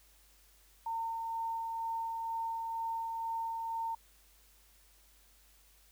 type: tone with tremolo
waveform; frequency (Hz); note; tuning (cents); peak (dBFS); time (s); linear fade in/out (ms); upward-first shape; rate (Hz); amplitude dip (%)
sine; 910; A#5; -42; -33; 0.86-3.95; 5; sine; 2.1; 25
effects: added 50 Hz sine -65 dBFS peak until 5.91 s + white hiss -65 dBFS RMS until 5.91 s